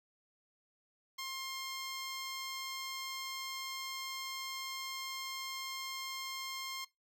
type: tone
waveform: 10% pulse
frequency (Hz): 1063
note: C6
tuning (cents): +27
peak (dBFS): -31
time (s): 1.18-6.85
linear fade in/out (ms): 10
effects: noise-tail reverb RT60 0.2 s tail -21 dB re dry